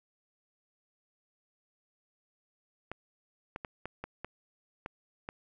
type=clicks; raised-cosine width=0.5 ms; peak=-23 dBFS; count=8; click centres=2.916 / 3.561 / 3.648 / 3.856 / 4.04 / 4.246 / 4.861 / 5.289 s; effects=none